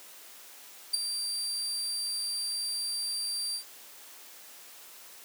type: tone with ADSR envelope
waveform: 30% pulse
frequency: 4699 Hz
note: D8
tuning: in tune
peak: -18 dBFS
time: 0.93-3.64 s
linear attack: 14 ms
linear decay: 10 ms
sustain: -10 dB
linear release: 92 ms
effects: white hiss -50 dBFS RMS until 5.24 s + high-pass 300 Hz 12 dB/octave